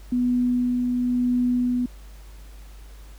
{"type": "tone with tremolo", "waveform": "sine", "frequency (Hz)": 246.7, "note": "B3", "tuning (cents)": -2, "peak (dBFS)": -18, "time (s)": [0.12, 1.86], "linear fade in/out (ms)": 5, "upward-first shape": "sine", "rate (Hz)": 0.98, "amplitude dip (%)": 25, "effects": ["added 50 Hz sine -40 dBFS peak until 3.18 s", "pink hiss -53 dBFS RMS until 3.18 s"]}